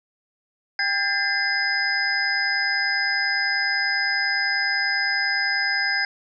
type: tone cluster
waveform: sine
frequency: 789 / 1606 / 1756 / 2059 / 5020 Hz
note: G5 / G6 / A6 / C7 / D#8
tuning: +11 / +41 / -4 / -28 / +15 cents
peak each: -32 / -23 / -31 / -27 / -26 dBFS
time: 0.79-6.05 s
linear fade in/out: 2 ms
effects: none